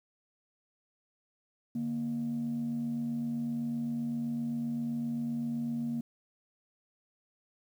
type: tone pair together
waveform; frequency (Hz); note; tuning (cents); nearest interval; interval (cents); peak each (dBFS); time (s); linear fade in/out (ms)
sine; 147.65 / 235.4; D3 / A#3; +10 / +17; minor sixth; 807; -39 / -30; 1.75-6.01; 5
effects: tanh soft clip ceiling -27 dBFS + 10-bit